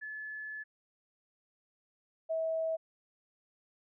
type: tone pair in turn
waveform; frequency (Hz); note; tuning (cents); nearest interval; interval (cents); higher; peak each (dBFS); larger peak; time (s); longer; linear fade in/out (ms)
sine; 1723 / 646.8; A6 / E5; -37 / -33; octave + perfect fourth; 1696; first; -39 / -30; second; 0.01-0.64 / 2.29-2.77; first; 20
effects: none